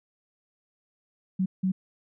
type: tone bursts at uneven times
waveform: sine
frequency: 187.8 Hz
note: F#3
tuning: 26 cents sharp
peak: -22 dBFS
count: 2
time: 1.39-1.46 / 1.63-1.72 s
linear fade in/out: 10 ms
effects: none